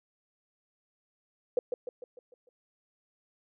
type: tone with echo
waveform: sine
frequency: 493.9 Hz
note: B4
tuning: in tune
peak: -22 dBFS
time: 1.57-1.59 s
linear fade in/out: 2 ms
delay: 150 ms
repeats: 6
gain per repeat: -6 dB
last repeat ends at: 2.49 s
effects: none